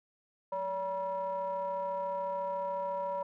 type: ring-modulated tone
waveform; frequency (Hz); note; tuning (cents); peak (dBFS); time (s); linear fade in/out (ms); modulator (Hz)
triangle; 196; G3; 0; -27; 0.52-3.23; 5; 767
effects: none